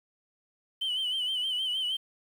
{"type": "tone with vibrato", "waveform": "sine", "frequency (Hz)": 3042, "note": "F#7", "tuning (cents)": 47, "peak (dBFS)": -26, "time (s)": [0.81, 1.97], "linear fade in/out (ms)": 10, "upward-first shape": "sine", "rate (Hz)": 6.4, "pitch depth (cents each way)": 67, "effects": ["tanh soft clip ceiling -25 dBFS", "9-bit"]}